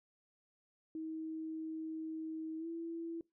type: tone with pitch glide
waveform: sine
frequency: 318.4 to 332.5 Hz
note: D#4 to E4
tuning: +40 to +15 cents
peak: -39 dBFS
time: 0.95-3.21 s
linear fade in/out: 2 ms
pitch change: +75 cents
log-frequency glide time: 2.58-2.67 s
effects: noise-tail reverb RT60 0.2 s tail -23 dB re dry